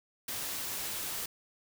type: noise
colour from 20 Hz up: white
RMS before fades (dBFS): -37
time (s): 0.28-1.26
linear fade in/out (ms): 5
effects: none